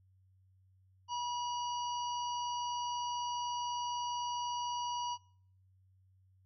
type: harmonic tone with a mistuned harmonic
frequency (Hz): 968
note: B5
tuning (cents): -35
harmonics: 1 / 3 / 5 / 6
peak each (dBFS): -35 / -45 / -49 / -49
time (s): 1.08-5.18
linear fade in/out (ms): 50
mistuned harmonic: 5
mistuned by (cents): -75
effects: noise-tail reverb RT60 0.6 s tail -26 dB re dry + added 94 Hz sine -64 dBFS peak until 6.45 s